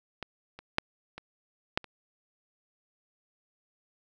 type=clicks; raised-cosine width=0.3 ms; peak=-20 / -28 / -8 / -25 / -9 / -29 dBFS; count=6; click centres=0.227 / 0.59 / 0.784 / 1.18 / 1.775 / 1.843 s; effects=none